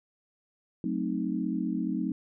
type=chord; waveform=sine; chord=F# diminished seventh; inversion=none; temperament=equal; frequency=185 / 220 / 261.6 / 311.1 Hz; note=F#3 / A3 / C4 / Eb4; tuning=0 / 0 / 0 / 0 cents; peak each=-33 dBFS; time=0.84-2.12 s; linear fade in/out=2 ms; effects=none